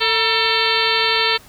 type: harmonic tone with a mistuned harmonic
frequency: 447 Hz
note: A4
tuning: 27 cents sharp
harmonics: 1 / 2 / 3 / 4 / 5 / 6 / 7 / 8 / 9 / 10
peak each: -24 / -24 / -24 / -24 / -24 / -24 / -24 / -24 / -24 / -24 dBFS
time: 0-1.38 s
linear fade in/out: 20 ms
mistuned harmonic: 2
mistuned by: +100 cents
effects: pink hiss -45 dBFS RMS until 1.48 s